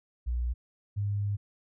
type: tone pair in turn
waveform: sine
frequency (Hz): 60.2 / 101.8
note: B1 / G#2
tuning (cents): -44 / -34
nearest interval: major sixth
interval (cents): 910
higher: second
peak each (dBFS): -27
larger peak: neither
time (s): 0.26-0.54 / 0.96-1.37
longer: second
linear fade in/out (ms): 20
effects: none